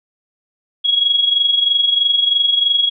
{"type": "tone with amplitude modulation", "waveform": "sine", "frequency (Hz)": 3319, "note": "G#7", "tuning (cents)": -2, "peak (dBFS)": -9, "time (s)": [0.84, 2.9], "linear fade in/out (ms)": 20, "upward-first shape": "sine", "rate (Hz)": 23.1, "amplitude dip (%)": 65, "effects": []}